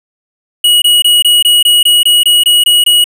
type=tone bursts; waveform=square; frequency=2909 Hz; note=F#7; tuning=30 cents flat; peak=-5 dBFS; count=12; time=0.64-3.042 s; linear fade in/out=5 ms; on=180 ms; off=22 ms; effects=none